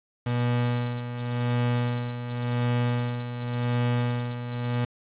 35% pulse tone with tremolo, 121.2 Hz, B2, 32 cents flat, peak -20 dBFS, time 0.26-4.85 s, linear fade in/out 5 ms, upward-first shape sine, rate 0.9 Hz, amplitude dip 65%, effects resampled to 8000 Hz + 8-bit

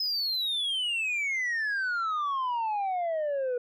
sine exponential sweep, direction down, 5150 to 481.9 Hz, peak -24 dBFS, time 0-3.58 s, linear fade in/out 5 ms, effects tanh soft clip ceiling -26 dBFS

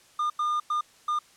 triangle tone bursts at uneven times, 1211 Hz, D#6, 47 cents flat, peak -22 dBFS, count 4, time 0.19-0.3 / 0.39-0.6 / 0.7-0.81 / 1.08-1.19 s, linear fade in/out 5 ms, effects white hiss -57 dBFS RMS until 1.36 s + low-pass 9000 Hz 12 dB/octave

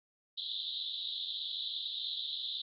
pink band-pass noise, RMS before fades -39 dBFS, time 0.37-2.62 s, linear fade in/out 10 ms, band 3400 to 4000 Hz, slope 96 dB/octave, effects none

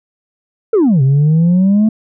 sine exponential two-way sweep, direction down then up, 470.5 to 130.81 to 221.8 Hz, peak -5 dBFS, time 0.73-1.89 s, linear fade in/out 5 ms, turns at 1.02 s, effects tanh soft clip ceiling -6 dBFS

